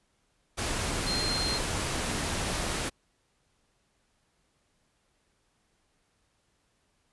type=tone in noise; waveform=sine; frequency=4186 Hz; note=C8; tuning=in tune; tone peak=-30 dBFS; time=1.06-1.59 s; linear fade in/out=20 ms; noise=pink; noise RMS=-31 dBFS; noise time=0.57-2.9 s; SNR=-2 dB; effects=pink hiss -72 dBFS RMS until 7.12 s + resampled to 24000 Hz